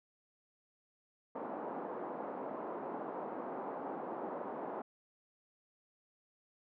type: band-pass noise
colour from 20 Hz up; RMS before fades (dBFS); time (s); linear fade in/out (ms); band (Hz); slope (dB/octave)
white; -42; 1.35-4.82; 5; 220 to 940; 24
effects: none